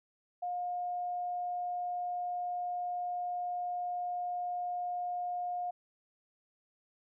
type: tone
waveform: sine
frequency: 713 Hz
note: F5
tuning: 36 cents sharp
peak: -33 dBFS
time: 0.42-5.71 s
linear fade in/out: 10 ms
effects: none